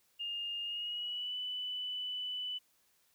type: tone with pitch glide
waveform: sine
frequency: 2825 to 2988 Hz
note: F7 to F#7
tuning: +19 to +16 cents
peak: -36 dBFS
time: 0.19-2.59 s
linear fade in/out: 20 ms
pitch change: +97 cents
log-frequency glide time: 0.62-1.36 s
effects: white hiss -72 dBFS RMS until 3.14 s